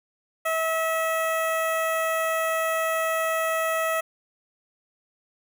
15% pulse tone with notch filter, 647 Hz, E5, 32 cents flat, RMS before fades -25 dBFS, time 0.45-4.01 s, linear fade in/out 10 ms, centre 4800 Hz, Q 0.63, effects none

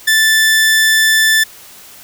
sawtooth tone, 1760 Hz, A6, in tune, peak -5 dBFS, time 0.07-1.44 s, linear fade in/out 10 ms, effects white hiss -38 dBFS RMS until 2.03 s

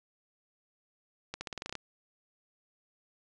accelerating click train, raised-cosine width 0.2 ms, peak -20 dBFS, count 10, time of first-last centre 1.34-1.753 s, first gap 70 ms, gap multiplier 0.89, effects resampled to 22050 Hz

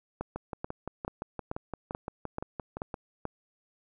two click trains, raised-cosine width 1 ms, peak -21 / -19 dBFS, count 16 / 8, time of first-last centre 0.36-2.942 / 0.21-3.253 s, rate 5.81 / 2.3 Hz, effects none

